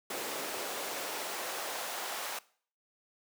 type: noise with high-pass filter sweep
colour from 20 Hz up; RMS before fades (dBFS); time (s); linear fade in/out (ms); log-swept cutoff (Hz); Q
pink; -38; 0.1-2.39; 5; 400 to 740; 1.3
effects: noise-tail reverb RT60 0.5 s tail -21 dB re dry